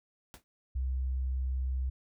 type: noise with exponential decay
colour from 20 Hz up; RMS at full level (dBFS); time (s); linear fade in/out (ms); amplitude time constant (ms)
pink; -45; 0.34-0.44; 0; 21
type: tone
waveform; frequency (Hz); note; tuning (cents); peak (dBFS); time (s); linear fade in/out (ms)
sine; 64.7; C2; -19; -29; 0.75-1.9; 10
effects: none